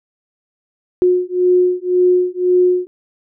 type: beating tone pair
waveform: sine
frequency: 360.7 / 362.6 Hz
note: F#4 / F#4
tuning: -44 / -35 cents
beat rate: 1.9 Hz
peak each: -14 dBFS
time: 1.02-2.87 s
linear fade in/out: 0 ms
effects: none